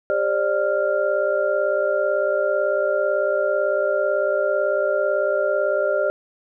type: tone cluster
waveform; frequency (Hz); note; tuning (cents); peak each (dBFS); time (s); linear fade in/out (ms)
sine; 399.5 / 540 / 598 / 1392; G4 / C#5 / D5 / F6; +33 / -45 / +31 / -6; -26 / -24 / -20 / -27; 0.1-6.1; 0
effects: none